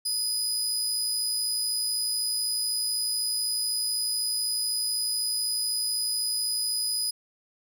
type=tone; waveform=25% pulse; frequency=4978 Hz; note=D#8; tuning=in tune; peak=-21 dBFS; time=0.05-7.11 s; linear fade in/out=10 ms; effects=none